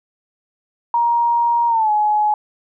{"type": "tone with pitch glide", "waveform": "sine", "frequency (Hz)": [942, 844.1], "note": ["A#5", "G#5"], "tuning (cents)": [18, 28], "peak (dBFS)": -13, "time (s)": [0.94, 2.34], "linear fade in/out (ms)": 2, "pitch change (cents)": -190, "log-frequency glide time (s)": [1.68, 1.91], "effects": []}